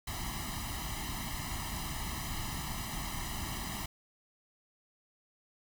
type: noise with comb filter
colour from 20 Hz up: pink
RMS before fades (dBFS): -38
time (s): 0.07-3.86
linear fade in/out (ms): 5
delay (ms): 1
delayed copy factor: +1
effects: none